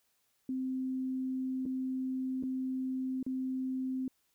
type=tone with dropouts; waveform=sine; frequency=260 Hz; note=C4; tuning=11 cents flat; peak=-32 dBFS; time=0.49-4.08 s; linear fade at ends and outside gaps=2 ms; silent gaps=1.655-1.661 / 2.427-2.435 / 3.229-3.264 s; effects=white hiss -75 dBFS RMS until 4.34 s